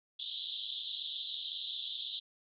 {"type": "band-pass noise", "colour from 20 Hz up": "pink", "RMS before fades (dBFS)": -41, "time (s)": [0.19, 2.2], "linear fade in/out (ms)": 10, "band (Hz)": [3200, 3900], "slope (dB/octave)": 96, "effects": []}